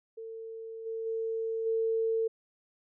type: tone with level steps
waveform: sine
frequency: 450 Hz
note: A4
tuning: 39 cents sharp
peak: -39 / -33 / -30 / -26 dBFS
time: 0.17-2.28 s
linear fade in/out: 10 ms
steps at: 0.85 / 1.05 / 1.65 s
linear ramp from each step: 20 ms
effects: none

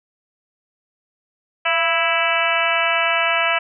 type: harmonic tone with a mistuned harmonic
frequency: 329.6 Hz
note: E4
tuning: in tune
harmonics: 2 / 3 / 4 / 5 / 6 / 7 / 8 / 9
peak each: -23 / -26 / -23 / -25 / -27 / -23 / -23 / -26 dBFS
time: 1.65-3.59 s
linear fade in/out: 10 ms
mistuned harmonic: 2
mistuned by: +38 cents
effects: none

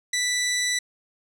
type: tone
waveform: 15% pulse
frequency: 1975.5 Hz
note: B6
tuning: in tune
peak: -16 dBFS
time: 0.13-0.79 s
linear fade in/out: 5 ms
effects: low-pass 12000 Hz 12 dB/octave

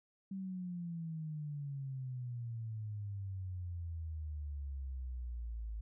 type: exponential sweep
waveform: sine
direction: down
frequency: 195.2 to 53.2 Hz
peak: -39 dBFS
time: 0.31-5.81 s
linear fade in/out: 5 ms
effects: none

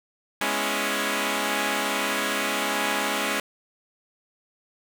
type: chord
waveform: 5% pulse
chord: C# minor seventh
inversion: second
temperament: equal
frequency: 207.7 / 246.9 / 277.2 / 329.6 Hz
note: G#3 / B3 / C#4 / E4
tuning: 0 / 0 / 0 / 0 cents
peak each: -17 / -22 / -16 / -20 dBFS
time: 0.41-3.4 s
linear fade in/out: 2 ms
effects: none

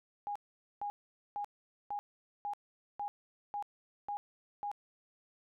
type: tone bursts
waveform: sine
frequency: 820 Hz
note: G#5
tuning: 22 cents flat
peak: -35 dBFS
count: 9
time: 0.27-4.715 s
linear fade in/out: 0 ms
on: 85 ms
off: 460 ms
effects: none

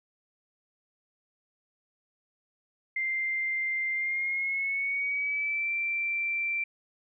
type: tone with pitch glide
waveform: sine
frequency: 2093 to 2349 Hz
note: C7 to D7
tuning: 0 to 0 cents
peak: -27 dBFS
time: 2.96-6.64 s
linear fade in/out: 5 ms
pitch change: +200 cents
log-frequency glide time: 3.93-5.72 s
effects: none

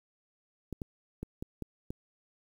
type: clicks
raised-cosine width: 3 ms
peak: -24 dBFS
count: 6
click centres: 0.727 / 0.818 / 1.23 / 1.425 / 1.623 / 1.905 s
effects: 9-bit

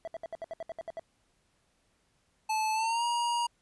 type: tone bursts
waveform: triangle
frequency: 659.3 Hz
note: E5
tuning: in tune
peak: -33 dBFS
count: 11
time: 0.05-0.995 s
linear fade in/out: 0 ms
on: 25 ms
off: 67 ms
type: tone with pitch glide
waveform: square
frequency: 870 to 948.7 Hz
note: A5 to A#5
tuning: -20 to +30 cents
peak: -28 dBFS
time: 2.49-3.47 s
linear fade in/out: 10 ms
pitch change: +150 cents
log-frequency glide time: 2.73-3.04 s
effects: pink hiss -72 dBFS RMS until 3.61 s + resampled to 24000 Hz

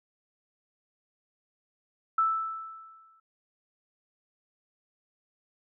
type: tone with exponential decay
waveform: sine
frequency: 1318.5 Hz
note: E6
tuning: in tune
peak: -20 dBFS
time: 2.18-3.2 s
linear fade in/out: 5 ms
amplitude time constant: 220 ms
effects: none

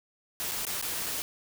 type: noise with dropouts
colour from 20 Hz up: white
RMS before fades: -33 dBFS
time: 0.4-1.22 s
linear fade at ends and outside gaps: 0 ms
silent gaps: 0.513-0.518 / 0.651-0.668 / 0.814-0.825 / 1.061-1.064 s
effects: none

